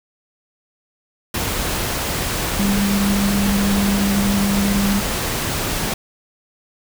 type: tone in noise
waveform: sine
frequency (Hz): 200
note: G3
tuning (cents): +35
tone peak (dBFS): -16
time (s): 2.59-5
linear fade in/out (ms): 5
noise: pink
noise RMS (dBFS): -22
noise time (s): 1.34-5.94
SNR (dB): +3
effects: none